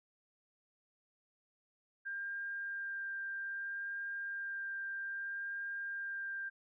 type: tone with vibrato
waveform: sine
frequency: 1595 Hz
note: G6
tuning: 30 cents sharp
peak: -38 dBFS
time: 2.05-6.5 s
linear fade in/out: 20 ms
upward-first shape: sine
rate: 0.62 Hz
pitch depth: 9 cents each way
effects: none